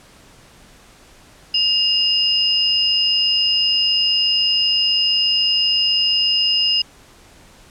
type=tone pair together; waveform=sine; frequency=2834 / 5041 Hz; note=F7 / D#8; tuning=+25 / +22 cents; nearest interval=minor seventh; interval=997 cents; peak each=-17 dBFS; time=1.54-6.82 s; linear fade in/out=5 ms; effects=pink hiss -47 dBFS RMS until 7.7 s + low-pass 10000 Hz 12 dB/octave